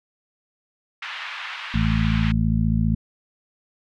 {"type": "band-pass noise", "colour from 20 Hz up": "white", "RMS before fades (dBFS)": -33, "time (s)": [1.02, 2.32], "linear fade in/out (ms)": 5, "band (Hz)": [1000, 3000], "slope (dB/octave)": 24}
{"type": "harmonic tone", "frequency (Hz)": 55, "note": "A1", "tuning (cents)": 0, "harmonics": [1, 2, 3, 4], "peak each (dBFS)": [-23, -23, -23, -23], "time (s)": [1.74, 2.95], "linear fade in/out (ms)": 5}
{"effects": []}